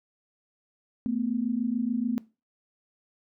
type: tone pair together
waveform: sine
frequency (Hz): 223.4 / 250.3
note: A3 / B3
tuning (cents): +27 / +23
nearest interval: major second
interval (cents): 196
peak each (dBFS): -28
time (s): 1.06-2.18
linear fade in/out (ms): 0
effects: noise-tail reverb RT60 0.3 s tail -21 dB re dry